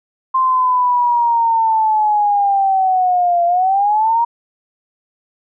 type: linear two-way sweep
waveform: sine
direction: down then up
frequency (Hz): 1050 to 686 to 947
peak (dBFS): -11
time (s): 0.34-4.25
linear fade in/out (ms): 10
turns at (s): 3.45
effects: none